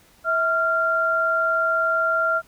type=tone pair together; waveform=sine; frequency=651 / 1384.2 Hz; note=E5 / F6; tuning=-22 / -16 cents; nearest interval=octave + minor second; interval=1306 cents; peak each=-24 / -19 dBFS; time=0.24-2.42 s; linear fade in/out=50 ms; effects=pink hiss -55 dBFS RMS until 2.47 s